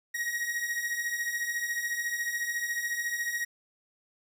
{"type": "beating tone pair", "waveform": "45% pulse", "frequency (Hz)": [1882, 1896], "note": ["A#6", "A#6"], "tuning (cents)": [16, 29], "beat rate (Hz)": 14, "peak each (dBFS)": [-36, -31], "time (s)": [0.14, 3.45], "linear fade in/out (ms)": 10, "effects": []}